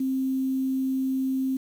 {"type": "tone with quantisation", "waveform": "sine", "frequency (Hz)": 263.9, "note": "C4", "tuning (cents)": 15, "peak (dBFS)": -23, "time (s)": [0, 1.57], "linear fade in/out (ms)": 5, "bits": 8, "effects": []}